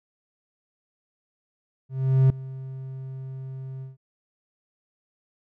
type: tone with ADSR envelope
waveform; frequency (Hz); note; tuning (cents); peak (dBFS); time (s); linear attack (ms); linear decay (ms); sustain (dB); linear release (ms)
triangle; 132.3; C3; +20; -11; 1.89-3.97; 410; 3; -20; 150
effects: none